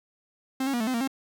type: tone with pitch steps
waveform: 45% pulse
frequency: 263.7 / 274.5 / 239.9 / 219.4 / 257.2 / 232 / 268 Hz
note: C4 / C#4 / A#3 / A3 / C4 / A#3 / C4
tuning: +14 / -17 / +50 / -5 / -30 / -8 / +42 cents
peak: -25 dBFS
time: 0.6-1.076 s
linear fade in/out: 5 ms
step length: 68 ms
effects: none